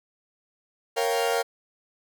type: chord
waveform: 40% pulse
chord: G half-diminished seventh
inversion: first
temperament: equal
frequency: 466.2 / 554.4 / 698.5 / 784 Hz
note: Bb4 / Db5 / F5 / G5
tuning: 0 / 0 / 0 / 0 cents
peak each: -25 / -29 / -28 / -30 dBFS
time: 0.96-1.43 s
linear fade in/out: 20 ms
effects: none